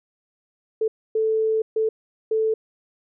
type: tone bursts at uneven times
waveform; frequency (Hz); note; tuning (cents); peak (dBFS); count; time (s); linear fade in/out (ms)
sine; 440; A4; 0; -18; 4; 0.81-0.88 / 1.15-1.62 / 1.76-1.89 / 2.31-2.54; 5
effects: none